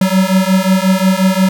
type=beating tone pair; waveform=square; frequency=186.1 / 191.7 Hz; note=F#3 / G3; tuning=+10 / -38 cents; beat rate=5.6 Hz; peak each=-13 / -13 dBFS; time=0.01-1.49 s; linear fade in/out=5 ms; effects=none